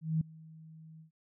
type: tone with ADSR envelope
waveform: sine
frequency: 159.3 Hz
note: D#3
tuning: 41 cents sharp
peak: -25 dBFS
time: 0.01-1.11 s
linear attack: 200 ms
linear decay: 4 ms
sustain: -24 dB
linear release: 110 ms
effects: none